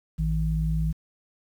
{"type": "tone pair together", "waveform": "sine", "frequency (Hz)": [56.29, 158.8], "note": ["A1", "D#3"], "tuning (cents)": [40, 36], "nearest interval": "octave + tritone", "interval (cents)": 1796, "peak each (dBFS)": -25, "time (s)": [0.18, 0.93], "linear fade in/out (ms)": 20, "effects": ["9-bit"]}